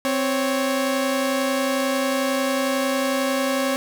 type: tone pair together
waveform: sawtooth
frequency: 261.6 / 554.3 Hz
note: C4 / C#5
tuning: 0 / 0 cents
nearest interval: octave + minor second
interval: 1300 cents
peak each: -19 dBFS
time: 0.05-3.76 s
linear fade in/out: 0 ms
effects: none